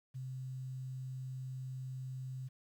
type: tone with quantisation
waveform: sine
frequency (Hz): 130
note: C3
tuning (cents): -11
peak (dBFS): -40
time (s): 0.14-2.49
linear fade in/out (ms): 20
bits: 11
effects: none